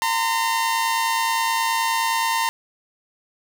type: tone pair together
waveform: sawtooth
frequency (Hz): 916 / 1025.5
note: A#5 / C6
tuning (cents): -31 / -35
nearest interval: major second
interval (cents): 196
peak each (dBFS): -17 / -21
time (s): 0.02-2.49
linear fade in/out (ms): 0
effects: none